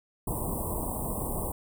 pink band-stop noise, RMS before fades -32 dBFS, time 0.27-1.52 s, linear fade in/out 5 ms, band 1100 to 8200 Hz, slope 96 dB/octave, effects none

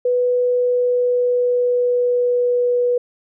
sine tone with pitch glide, 493.9 to 488.8 Hz, B4 to B4, 0 to -18 cents, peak -14 dBFS, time 0.05-2.98 s, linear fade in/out 5 ms, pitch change -18 cents, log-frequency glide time 0.33-2.77 s, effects none

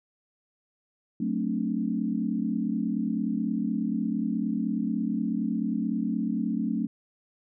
sine chord, D dominant seventh, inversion first, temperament just, 183.54 / 220.2 / 264.3 / 293.7 Hz, F#3 / A3 / C4 / D4, -14 / +2 / +18 / 0 cents, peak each -32 / -28 / -32 / -33 dBFS, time 1.2-6.87 s, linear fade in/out 5 ms, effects none

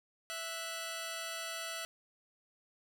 10% pulse tone pair together, 659.3 / 1480 Hz, E5 / F#6, 0 / 0 cents, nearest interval octave + major second, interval 1400 cents, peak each -32 / -35 dBFS, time 0.3-1.85 s, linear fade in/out 0 ms, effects none

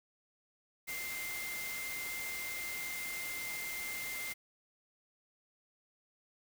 sine tone in noise, 2093 Hz, C7, in tune, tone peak -40 dBFS, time 0.87-4.34 s, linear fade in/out 20 ms, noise white, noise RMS -43 dBFS, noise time 0.87-4.34 s, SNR 0 dB, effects none

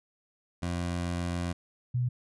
20% pulse / sine tone pair in turn, 87.31 / 123.47 Hz, F2 / B2, 0 / 0 cents, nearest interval tritone, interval 600 cents, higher second, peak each -25 dBFS, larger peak neither, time 0.62-1.53 / 1.94-2.09 s, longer first, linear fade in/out 10 ms, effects resampled to 24000 Hz

